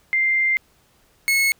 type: tone pair in turn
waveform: sine / 40% pulse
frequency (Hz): 2094 / 2186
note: C7 / C#7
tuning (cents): +1 / -25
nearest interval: minor second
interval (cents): 74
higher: second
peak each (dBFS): -16 / -15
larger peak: second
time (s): 0.13-0.57 / 1.28-1.52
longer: first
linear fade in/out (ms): 0
effects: pink hiss -59 dBFS RMS until 1.59 s